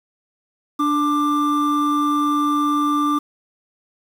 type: tone pair together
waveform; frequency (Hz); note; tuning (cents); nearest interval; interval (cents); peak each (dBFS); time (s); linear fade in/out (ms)
triangle; 293.7 / 1183.3; D4 / D6; 0 / +13; 2 octaves; 2413; -17; 0.79-3.19; 10
effects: 7-bit